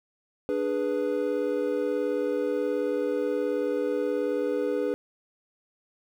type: chord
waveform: triangle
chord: G# diminished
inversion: second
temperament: equal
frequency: 293.7 / 415.3 / 493.9 Hz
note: D4 / G#4 / B4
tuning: 0 / 0 / 0 cents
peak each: -29 / -27 / -26 dBFS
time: 0.49-4.94 s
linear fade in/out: 0 ms
effects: 10-bit